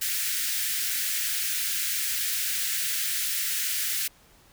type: high-pass noise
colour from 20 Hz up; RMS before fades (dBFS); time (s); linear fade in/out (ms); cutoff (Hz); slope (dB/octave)
white; -28; 0.01-4.08; 10; 1500; 48
effects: pink hiss -57 dBFS RMS until 4.52 s